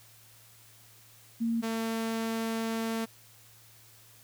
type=tone pair in turn; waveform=sine / sawtooth; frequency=230 / 225.5 Hz; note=A#3 / A3; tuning=-23 / +43 cents; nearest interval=unison; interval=34 cents; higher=first; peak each=-26 dBFS; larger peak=neither; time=1.4-1.62 / 1.62-3.06 s; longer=second; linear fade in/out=20 ms; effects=added 112 Hz sine -61 dBFS peak until 4.23 s + white hiss -57 dBFS RMS until 4.23 s